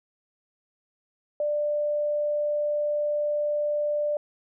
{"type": "tone", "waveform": "sine", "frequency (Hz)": 592, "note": "D5", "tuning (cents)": 14, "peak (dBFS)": -23, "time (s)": [1.4, 4.17], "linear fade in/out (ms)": 2, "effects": []}